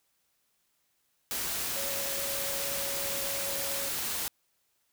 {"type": "tone in noise", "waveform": "sine", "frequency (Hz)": 554.4, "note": "C#5", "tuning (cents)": 0, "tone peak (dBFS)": -39, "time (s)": [1.76, 3.89], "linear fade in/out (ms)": 0, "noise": "white", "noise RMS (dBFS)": -33, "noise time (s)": [1.31, 4.28], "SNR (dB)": -9, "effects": ["white hiss -74 dBFS RMS until 4.92 s"]}